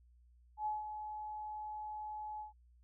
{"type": "tone with ADSR envelope", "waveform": "sine", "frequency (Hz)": 851, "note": "G#5", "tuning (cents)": 42, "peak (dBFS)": -33, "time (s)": [0.57, 2.53], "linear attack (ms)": 89, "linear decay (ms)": 170, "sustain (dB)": -8, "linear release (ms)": 130, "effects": ["added 60 Hz sine -62 dBFS peak until 2.83 s"]}